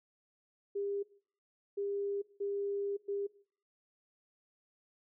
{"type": "tone bursts at uneven times", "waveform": "sine", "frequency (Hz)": 401.7, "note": "G4", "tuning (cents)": 42, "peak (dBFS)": -33, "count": 4, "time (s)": [[0.75, 1.03], [1.77, 2.22], [2.4, 2.97], [3.08, 3.27]], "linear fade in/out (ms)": 10, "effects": ["noise-tail reverb RT60 0.5 s tail -19 dB re dry"]}